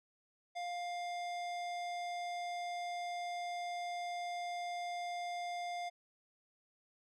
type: tone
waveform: square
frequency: 703 Hz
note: F5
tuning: 11 cents sharp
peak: -39 dBFS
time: 0.55-5.9 s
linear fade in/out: 20 ms
effects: low-pass 6000 Hz 12 dB/octave